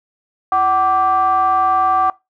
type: ring-modulated tone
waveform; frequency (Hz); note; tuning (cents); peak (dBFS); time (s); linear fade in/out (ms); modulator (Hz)
triangle; 207.7; G#3; 0; -7; 0.52-2.1; 2; 961
effects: noise-tail reverb RT60 0.2 s tail -20 dB re dry